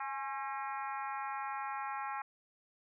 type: harmonic tone with a mistuned harmonic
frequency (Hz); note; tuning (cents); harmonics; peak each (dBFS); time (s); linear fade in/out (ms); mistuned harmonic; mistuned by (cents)
270; C#4; -45; 3 / 4 / 5 / 6 / 7 / 8 / 9; -40 / -42 / -44 / -49 / -49 / -53 / -52; 0-2.22; 5; 3; +44
effects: none